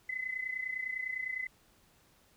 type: tone with amplitude modulation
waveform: sine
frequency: 2028 Hz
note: B6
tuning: 45 cents sharp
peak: -31 dBFS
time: 0.09-1.47 s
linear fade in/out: 5 ms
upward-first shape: sine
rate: 29.9 Hz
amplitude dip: 75%
effects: pink hiss -66 dBFS RMS until 2.36 s